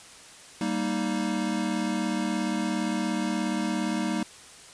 square chord, Eb major, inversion first, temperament equal, 196 / 233.1 / 311.1 Hz, G3 / Bb3 / Eb4, 0 / 0 / 0 cents, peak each -31 dBFS, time 0.61-4.23 s, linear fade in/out 2 ms, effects white hiss -48 dBFS RMS until 4.73 s + resampled to 22050 Hz

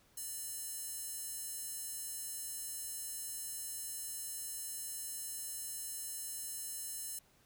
square tone with high-pass filter, 590 Hz, D5, 8 cents sharp, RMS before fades -43 dBFS, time 0.17-7.19 s, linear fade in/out 5 ms, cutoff 9000 Hz, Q 1.5, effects pink hiss -68 dBFS RMS until 7.45 s

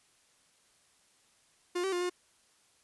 45% pulse tone with pitch steps, 354.4 / 384.4 / 353.9 / 357.8 Hz, F4 / G4 / F4 / F4, +25 / -34 / +23 / +42 cents, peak -30 dBFS, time 1.75-2.098 s, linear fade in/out 10 ms, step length 87 ms, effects white hiss -67 dBFS RMS until 2.83 s + resampled to 24000 Hz

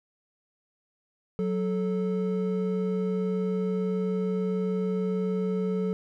triangle tone pair together, 185 / 436.6 Hz, F#3 / A4, 0 / -13 cents, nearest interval octave + minor third, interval 1487 cents, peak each -25 / -27 dBFS, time 1.39-5.93 s, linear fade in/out 0 ms, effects none

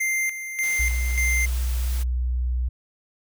square tone with tremolo, 2093 Hz, C7, in tune, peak -22 dBFS, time 0-1.46 s, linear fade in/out 10 ms, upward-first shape square, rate 1.7 Hz, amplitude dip 65%
white noise, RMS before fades -38 dBFS, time 0.62-2.04 s, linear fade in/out 20 ms
sine tone, 61.74 Hz, B1, in tune, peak -21 dBFS, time 0.79-2.69 s, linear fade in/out 10 ms
effects none

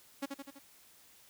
sawtooth tone with echo, 277.2 Hz, C#4, in tune, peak -30 dBFS, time 0.22-0.26 s, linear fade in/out 10 ms, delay 83 ms, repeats 4, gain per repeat -4 dB, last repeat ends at 0.592 s, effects white hiss -61 dBFS RMS until 1.29 s

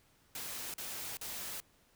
white noise bursts, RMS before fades -42 dBFS, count 3, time 0.35-1.602 s, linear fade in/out 2 ms, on 390 ms, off 41 ms, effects pink hiss -68 dBFS RMS until 1.95 s

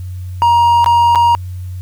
triangle tone with dropouts, 944 Hz, A#5, 22 cents sharp, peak -5 dBFS, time 0.42-1.35 s, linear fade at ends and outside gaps 0 ms, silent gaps 0.844-0.861 / 1.15-1.157 s, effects added 91 Hz sine -22 dBFS peak until 1.81 s + white hiss -49 dBFS RMS until 1.81 s

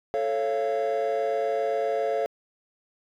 triangle chord, A augmented, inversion none, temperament just, 440 / 550 / 687.5 Hz, A4 / C#5 / E#5, 0 / -14 / -27 cents, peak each -25 dBFS, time 0.14-2.26 s, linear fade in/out 0 ms, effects tanh soft clip ceiling -17 dBFS

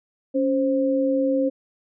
sine tone pair together, 277.2 / 526.2 Hz, C#4 / C5, 0 / +10 cents, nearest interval major seventh, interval 1110 cents, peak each -21 dBFS, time 0.34-1.5 s, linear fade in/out 20 ms, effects none

